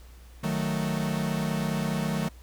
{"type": "chord", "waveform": "45% pulse", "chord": "D# diminished", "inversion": "none", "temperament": "equal", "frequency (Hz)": [155.56, 185, 220], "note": ["D#3", "F#3", "A3"], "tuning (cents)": [0, 0, 0], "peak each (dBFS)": [-30, -31, -31], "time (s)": [0.43, 2.29], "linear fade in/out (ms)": 10, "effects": ["added 60 Hz sine -46 dBFS peak until 2.42 s", "pink hiss -57 dBFS RMS until 2.42 s"]}